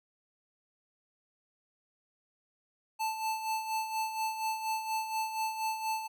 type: tone with tremolo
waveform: square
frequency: 880 Hz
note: A5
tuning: in tune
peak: -30 dBFS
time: 2.99-6.08 s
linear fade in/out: 20 ms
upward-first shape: sine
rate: 4.2 Hz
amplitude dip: 60%
effects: none